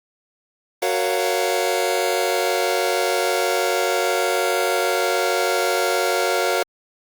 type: chord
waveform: sawtooth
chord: Gb major seventh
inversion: none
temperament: just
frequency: 370 / 462.5 / 555 / 693.7 Hz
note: Gb4 / Bb4 / Db5 / F5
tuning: 0 / -14 / +2 / -12 cents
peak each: -20 dBFS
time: 0.82-6.63 s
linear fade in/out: 5 ms
effects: Opus 32 kbps